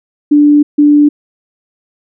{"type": "tone bursts at uneven times", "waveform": "sine", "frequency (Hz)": 293.7, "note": "D4", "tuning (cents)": 0, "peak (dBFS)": -3, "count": 2, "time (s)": [[0.31, 0.63], [0.78, 1.09]], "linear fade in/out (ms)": 10, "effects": []}